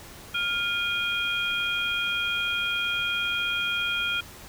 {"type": "tone cluster", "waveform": "sine", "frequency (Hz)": [1404, 2445, 3243], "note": ["F6", "D#7", "G#7"], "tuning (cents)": [9, -31, -42], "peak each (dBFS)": -29, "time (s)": [0.34, 4.21], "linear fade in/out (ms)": 10, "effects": ["pink hiss -45 dBFS RMS until 4.48 s"]}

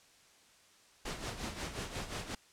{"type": "noise with tremolo", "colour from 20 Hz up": "pink", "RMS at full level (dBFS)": -38, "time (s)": [1.05, 2.35], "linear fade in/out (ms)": 5, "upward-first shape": "sine", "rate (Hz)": 5.6, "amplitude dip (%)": 65, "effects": ["white hiss -63 dBFS RMS until 2.52 s", "low-pass 8000 Hz 12 dB/octave"]}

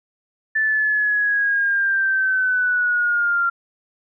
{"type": "linear sweep", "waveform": "sine", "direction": "down", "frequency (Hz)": [1760, 1380], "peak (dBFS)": -16, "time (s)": [0.55, 3.5], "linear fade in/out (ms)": 10, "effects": []}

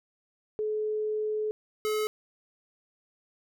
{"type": "tone pair in turn", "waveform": ["sine", "square"], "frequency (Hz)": [428.3, 428.3], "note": ["A4", "A4"], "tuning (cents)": [-47, -47], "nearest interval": "unison", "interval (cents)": 0, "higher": "neither", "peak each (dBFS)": -27, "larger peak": "neither", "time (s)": [[0.59, 1.51], [1.85, 2.07]], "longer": "first", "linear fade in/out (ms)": 0, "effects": []}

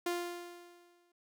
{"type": "tone with exponential decay", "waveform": "sawtooth", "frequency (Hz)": 349.2, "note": "F4", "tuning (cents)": 0, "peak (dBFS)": -27, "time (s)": [0.06, 1.12], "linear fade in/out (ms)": 5, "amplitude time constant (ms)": 230, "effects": []}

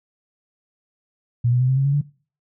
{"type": "tone with pitch steps", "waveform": "sine", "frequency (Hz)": [120, 123.8, 127.72, 131.77, 135.95, 140.25, 144.7], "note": ["B2", "B2", "C3", "C3", "C#3", "C#3", "D3"], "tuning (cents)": [-49, 5, -41, 13, -33, 21, -25], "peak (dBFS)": -15, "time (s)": [1.44, 2.014], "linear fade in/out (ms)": 10, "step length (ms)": 82, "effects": ["noise-tail reverb RT60 0.4 s tail -21 dB re dry"]}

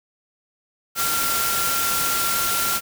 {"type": "tone in noise", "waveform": "sine", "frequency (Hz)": 1375, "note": "F6", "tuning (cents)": -27, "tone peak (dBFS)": -25, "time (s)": [0.95, 2.81], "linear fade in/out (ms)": 50, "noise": "white", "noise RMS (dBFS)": -23, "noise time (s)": [0.95, 2.81], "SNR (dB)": -5, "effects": []}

